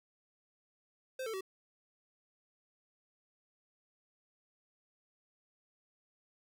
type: tone with pitch steps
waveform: square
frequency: 520 / 444.9 / 380.7 Hz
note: C5 / A4 / F#4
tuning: -11 / +19 / +49 cents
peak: -38 dBFS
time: 1.19-1.409 s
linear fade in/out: 5 ms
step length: 73 ms
effects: none